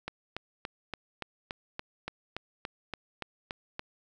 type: click train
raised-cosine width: 0.3 ms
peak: -19 dBFS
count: 14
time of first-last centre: 0.08-3.794 s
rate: 3.5 Hz
effects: none